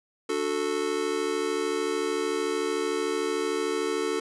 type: chord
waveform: square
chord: D major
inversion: none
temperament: just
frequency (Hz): 293.7 / 367.1 / 440.5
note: D4 / F#4 / A4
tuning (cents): 0 / -14 / +2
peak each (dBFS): -34 / -31 / -29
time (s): 0.29-4.2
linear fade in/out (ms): 5
effects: resampled to 24000 Hz + 10-bit